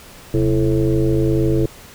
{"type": "tone with frequency modulation", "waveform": "sine", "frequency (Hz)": 230.9, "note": "A#3", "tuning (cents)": -16, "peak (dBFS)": -13, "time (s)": [0.34, 1.66], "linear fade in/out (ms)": 2, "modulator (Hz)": 102, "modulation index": 2.2, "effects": ["pink hiss -41 dBFS RMS until 1.94 s"]}